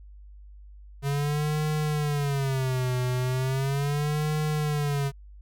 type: tone with vibrato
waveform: square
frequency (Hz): 138.59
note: C#3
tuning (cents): 0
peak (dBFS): -25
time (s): 1.02-5.12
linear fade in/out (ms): 50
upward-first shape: sine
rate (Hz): 0.37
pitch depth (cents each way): 170
effects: added 50 Hz sine -44 dBFS peak until 5.41 s